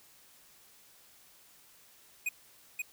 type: tone with echo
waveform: square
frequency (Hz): 2489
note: D#7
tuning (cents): 0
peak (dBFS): -30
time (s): 2.26-2.29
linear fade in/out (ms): 5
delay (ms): 530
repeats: 1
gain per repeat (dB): -3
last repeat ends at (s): 2.82
effects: white hiss -60 dBFS RMS until 2.92 s